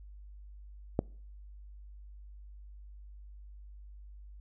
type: click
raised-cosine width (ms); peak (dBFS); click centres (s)
2; -13; 0.991
effects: noise-tail reverb RT60 0.5 s tail -26 dB re dry + added 50 Hz sine -47 dBFS peak until 4.4 s